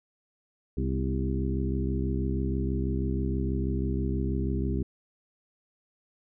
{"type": "harmonic tone with a mistuned harmonic", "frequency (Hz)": 66.2, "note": "C2", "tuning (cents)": 21, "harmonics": [1, 2, 3, 4, 5, 6], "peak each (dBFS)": [-29, -32, -34, -35, -36, -37], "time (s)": [0.77, 4.83], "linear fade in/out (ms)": 5, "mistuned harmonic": 4, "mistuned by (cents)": -48, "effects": []}